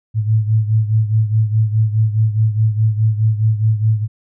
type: beating tone pair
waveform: sine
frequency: 108.2 / 113 Hz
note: A2 / A2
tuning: -29 / +47 cents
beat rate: 4.8 Hz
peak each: -13 / -18 dBFS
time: 0.14-4.08 s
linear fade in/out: 50 ms
effects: none